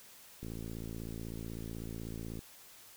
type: click train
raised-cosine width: 3 ms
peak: -30 dBFS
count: 111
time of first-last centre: 0.43-2.391 s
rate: 56.1 Hz
effects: white hiss -56 dBFS RMS until 2.96 s